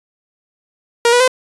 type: tone with pitch steps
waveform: sawtooth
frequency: 471 / 487.7 / 512 Hz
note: A#4 / B4 / C5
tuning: +18 / -22 / -38 cents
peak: -5 dBFS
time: 1.05-1.278 s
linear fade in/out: 2 ms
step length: 76 ms
effects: resampled to 24000 Hz